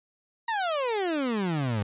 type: exponential sweep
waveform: 30% pulse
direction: down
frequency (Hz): 949 to 98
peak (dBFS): -23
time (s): 0.48-1.83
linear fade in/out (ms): 5
effects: resampled to 8000 Hz